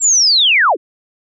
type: linear sweep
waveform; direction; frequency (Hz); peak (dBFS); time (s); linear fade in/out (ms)
sine; down; 7560 to 253.1; -8; 0-0.77; 50
effects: none